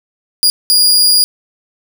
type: tone bursts at uneven times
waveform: sawtooth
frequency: 4855 Hz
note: D#8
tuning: 43 cents flat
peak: -4 dBFS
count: 2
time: 0.43-0.5 / 0.7-1.24 s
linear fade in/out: 0 ms
effects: none